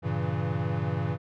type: chord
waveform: square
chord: G diminished seventh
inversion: none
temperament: equal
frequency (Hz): 98 / 116.54 / 138.59 / 164.81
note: G2 / Bb2 / Db3 / Fb3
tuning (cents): 0 / 0 / 0 / 0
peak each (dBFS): -33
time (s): 0.02-1.18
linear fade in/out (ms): 50
effects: low-pass 2000 Hz 12 dB/octave